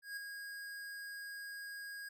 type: tone with ADSR envelope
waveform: square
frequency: 1637 Hz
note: G#6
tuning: 25 cents flat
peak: -40 dBFS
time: 0.02-2.09 s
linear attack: 150 ms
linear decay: 5 ms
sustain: -5 dB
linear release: 8 ms
effects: none